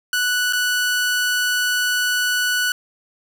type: tone with dropouts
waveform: sawtooth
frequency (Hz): 1480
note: F#6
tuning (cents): 0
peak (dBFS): -14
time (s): 0.13-2.72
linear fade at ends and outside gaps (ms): 2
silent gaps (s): 0.526-0.532
effects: none